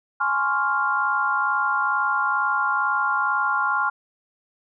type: chord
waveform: sine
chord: Db major seventh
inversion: second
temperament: equal with one note detuned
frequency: 834.9 / 1046.5 / 1108.7 / 1396.9 Hz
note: Ab5 / C6 / Db6 / F6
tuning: +9 / 0 / 0 / 0 cents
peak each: -27 / -26 / -27 / -22 dBFS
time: 0.2-3.9 s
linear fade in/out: 10 ms
effects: none